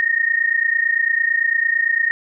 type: tone pair together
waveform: sine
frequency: 1835.8 / 1864.7 Hz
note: A#6 / A#6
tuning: -27 / 0 cents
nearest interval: unison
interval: 27 cents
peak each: -18 dBFS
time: 0-2.11 s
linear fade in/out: 0 ms
effects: none